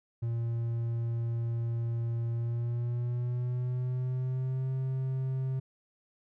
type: tone with pitch glide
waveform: triangle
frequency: 116.54 to 131.57 Hz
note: A#2 to C3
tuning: 0 to +10 cents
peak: -27 dBFS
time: 0.22-5.6 s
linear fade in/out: 10 ms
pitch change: +210 cents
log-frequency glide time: 2.32-4.71 s
effects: none